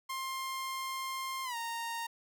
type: tone with pitch glide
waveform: sawtooth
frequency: 1058 to 926.4 Hz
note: C6 to A#5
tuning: +19 to -11 cents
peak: -32 dBFS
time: 0.09-2.07 s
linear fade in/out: 10 ms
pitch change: -230 cents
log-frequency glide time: 1.44-1.56 s
effects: none